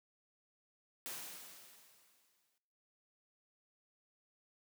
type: noise with exponential decay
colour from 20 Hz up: white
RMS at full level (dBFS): -43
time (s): 1.06-2.58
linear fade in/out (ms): 0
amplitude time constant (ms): 330
effects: noise-tail reverb RT60 0.9 s tail -17 dB re dry + high-pass 150 Hz 12 dB/octave